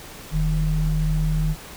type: tone pair together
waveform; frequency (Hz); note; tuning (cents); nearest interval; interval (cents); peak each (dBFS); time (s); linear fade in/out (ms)
sine; 41.25 / 155.56; E1 / D#3; +2 / 0; octave + major seventh; 2298; -21; 0.31-1.56; 50
effects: pink hiss -40 dBFS RMS until 1.76 s